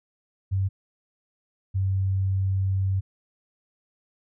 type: tone pair in turn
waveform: sine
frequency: 96.3 / 95.93 Hz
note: G2 / G2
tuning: -30 / -37 cents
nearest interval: unison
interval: 7 cents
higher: first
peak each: -21 dBFS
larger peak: neither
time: 0.51-0.69 / 1.74-3.01 s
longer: second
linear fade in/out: 20 ms
effects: none